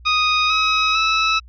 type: tone with pitch steps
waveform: 15% pulse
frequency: 1244.5 / 1274.3 / 1304.9 Hz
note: D#6 / D#6 / E6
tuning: 0 / +41 / -18 cents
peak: -8 dBFS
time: 0.05-1.4 s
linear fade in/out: 20 ms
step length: 450 ms
effects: added 60 Hz sine -40 dBFS peak until 1.48 s + resampled to 11025 Hz